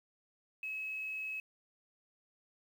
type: tone with quantisation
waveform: sine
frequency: 2571 Hz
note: E7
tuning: 44 cents flat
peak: -37 dBFS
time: 0.63-1.4 s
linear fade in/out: 2 ms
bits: 10
effects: none